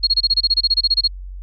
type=tone bursts; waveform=sine; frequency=4295 Hz; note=C8; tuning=44 cents sharp; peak=-11 dBFS; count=16; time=0.03-1.077 s; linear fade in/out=10 ms; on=42 ms; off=25 ms; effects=added 46 Hz sine -29 dBFS peak until 1.42 s